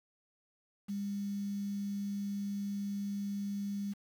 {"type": "tone with quantisation", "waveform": "sine", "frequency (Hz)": 201, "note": "G3", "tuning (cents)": 44, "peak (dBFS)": -34, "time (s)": [0.88, 3.94], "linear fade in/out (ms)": 20, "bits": 9, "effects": []}